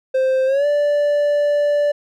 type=tone with pitch glide; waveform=triangle; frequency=523.3 to 584 Hz; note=C5 to D5; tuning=0 to -10 cents; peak=-12 dBFS; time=0.14-1.92 s; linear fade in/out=10 ms; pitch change=+190 cents; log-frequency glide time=0.46-0.66 s; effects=none